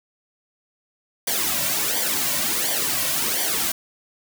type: noise with flanger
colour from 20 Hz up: white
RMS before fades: -23 dBFS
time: 1.27-3.72 s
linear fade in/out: 5 ms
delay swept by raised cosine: 0.75 to 2.45 ms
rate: 1.4 Hz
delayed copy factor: -0.7
effects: none

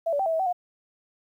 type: tone with pitch steps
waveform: sine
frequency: 664 / 574 / 776 / 653 / 645 / 761 / 715 Hz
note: E5 / D5 / G5 / E5 / E5 / F#5 / F5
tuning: +12 / -40 / -18 / -17 / -38 / +48 / +41 cents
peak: -22 dBFS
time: 0.06-0.529 s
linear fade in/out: 10 ms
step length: 67 ms
effects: 10-bit

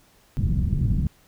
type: low-pass noise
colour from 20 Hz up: white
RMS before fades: -22 dBFS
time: 0.37-1.07 s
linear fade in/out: 0 ms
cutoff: 160 Hz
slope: 24 dB/octave
effects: pink hiss -58 dBFS RMS until 1.27 s

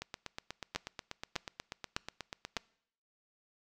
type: two click trains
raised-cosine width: 0.2 ms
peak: -22 / -15 dBFS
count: 22 / 4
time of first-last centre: 0.02-2.572 / 0.76-2.567 s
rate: 8.23 / 1.66 Hz
effects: noise-tail reverb RT60 0.7 s tail -24 dB re dry

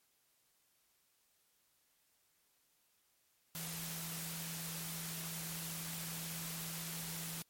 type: tone in noise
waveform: sine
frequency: 164.81 Hz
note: E3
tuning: in tune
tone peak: -46 dBFS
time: 3.55-7.42 s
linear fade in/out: 0 ms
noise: white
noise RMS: -44 dBFS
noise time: 3.55-7.42 s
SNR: -5 dB
effects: white hiss -75 dBFS RMS until 7.49 s + MP3 64 kbps

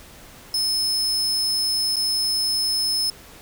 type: tone with dropouts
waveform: 40% pulse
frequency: 5210 Hz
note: E8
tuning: 21 cents flat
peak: -19 dBFS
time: 0.54-3.1 s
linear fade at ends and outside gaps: 2 ms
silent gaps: 1.959-1.966 s
effects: pink hiss -45 dBFS RMS until 3.41 s

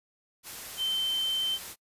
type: tone in noise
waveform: sine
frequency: 3098 Hz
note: G7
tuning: 21 cents flat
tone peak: -26 dBFS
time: 0.77-1.59 s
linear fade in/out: 50 ms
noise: white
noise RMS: -41 dBFS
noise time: 0.43-1.76 s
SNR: +12 dB
effects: noise-tail reverb RT60 0.1 s tail -25 dB re dry + resampled to 32000 Hz

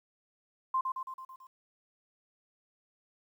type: tone with echo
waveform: sine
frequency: 1046.5 Hz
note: C6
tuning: in tune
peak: -26 dBFS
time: 0.74-0.81 s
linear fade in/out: 5 ms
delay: 110 ms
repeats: 6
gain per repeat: -4 dB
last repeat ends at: 1.47 s
effects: 11-bit

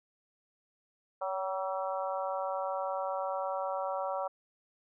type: harmonic tone with a mistuned harmonic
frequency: 190.8 Hz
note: G3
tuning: 47 cents flat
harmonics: 3 / 4 / 5 / 6 / 7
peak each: -35 / -37 / -39 / -41 / -42 dBFS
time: 1.21-4.28 s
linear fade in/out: 10 ms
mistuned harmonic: 3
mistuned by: -23 cents
effects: none

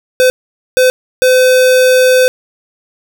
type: tone bursts at uneven times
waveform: square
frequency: 510 Hz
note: C5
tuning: 44 cents flat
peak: -6 dBFS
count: 3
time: 0.2-0.3 / 0.77-0.9 / 1.22-2.28 s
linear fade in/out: 0 ms
effects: none

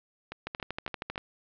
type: two click trains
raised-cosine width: 0.3 ms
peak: -21 / -17 dBFS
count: 4 / 10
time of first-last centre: 0.32-1.158 / 0.47-1.179 s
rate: 3.58 / 12.7 Hz
effects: low-pass 4000 Hz 12 dB/octave

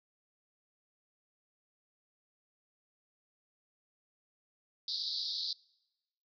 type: band-pass noise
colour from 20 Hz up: white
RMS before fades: -37 dBFS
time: 4.88-5.53 s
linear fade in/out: 2 ms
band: 3700 to 5000 Hz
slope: 96 dB/octave
effects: noise-tail reverb RT60 1.0 s tail -26 dB re dry

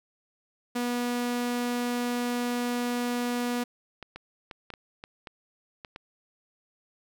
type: tone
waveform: sawtooth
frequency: 242.9 Hz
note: B3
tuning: 29 cents flat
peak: -23 dBFS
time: 0.75-3.64 s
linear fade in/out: 10 ms
type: clicks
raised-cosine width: 0.3 ms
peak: -24 dBFS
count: 9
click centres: 4.027 / 4.16 / 4.512 / 4.703 / 4.738 / 5.039 / 5.272 / 5.848 / 5.961 s
effects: none

